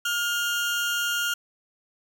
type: tone pair together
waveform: 30% pulse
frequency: 1415 / 3186 Hz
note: F6 / G7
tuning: +22 / +27 cents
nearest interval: octave + major second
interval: 1405 cents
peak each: -22 / -30 dBFS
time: 0.05-1.34 s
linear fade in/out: 5 ms
effects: 9-bit